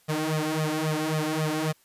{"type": "tone with flanger", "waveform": "sawtooth", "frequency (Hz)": 155.56, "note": "D#3", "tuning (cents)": 0, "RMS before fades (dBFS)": -27, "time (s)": [0.08, 1.73], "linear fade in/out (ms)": 20, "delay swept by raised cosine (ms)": [1.6, 3.8], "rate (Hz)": 3.7, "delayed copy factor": 0.9, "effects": ["white hiss -62 dBFS RMS until 1.84 s", "resampled to 32000 Hz"]}